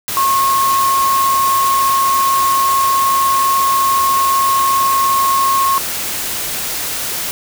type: tone in noise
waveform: sine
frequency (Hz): 1086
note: C#6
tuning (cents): -36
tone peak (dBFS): -11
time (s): 0.17-5.78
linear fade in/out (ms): 0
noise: white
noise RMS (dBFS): -21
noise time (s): 0.08-7.31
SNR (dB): +7
effects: none